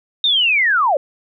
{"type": "linear sweep", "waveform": "sine", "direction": "down", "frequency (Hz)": [3729, 518], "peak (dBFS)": -12, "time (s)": [0.24, 0.97], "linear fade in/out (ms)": 2, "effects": []}